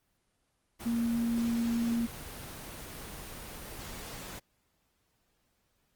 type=tone in noise; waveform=sine; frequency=233.1 Hz; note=A#3; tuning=in tune; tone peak=-27 dBFS; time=0.85-2.07 s; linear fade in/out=20 ms; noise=pink; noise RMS=-43 dBFS; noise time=0.79-4.4 s; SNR=+13 dB; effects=pink hiss -75 dBFS RMS until 5.95 s + Opus 24 kbps